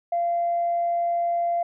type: tone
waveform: sine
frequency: 689 Hz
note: F5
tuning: 24 cents flat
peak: -20 dBFS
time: 0.12-1.63 s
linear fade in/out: 5 ms
effects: tanh soft clip ceiling -16 dBFS